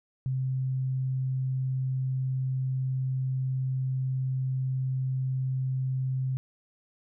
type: tone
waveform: sine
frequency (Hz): 130.81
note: C3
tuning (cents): 0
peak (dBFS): -26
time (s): 0.26-6.37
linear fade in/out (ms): 0
effects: none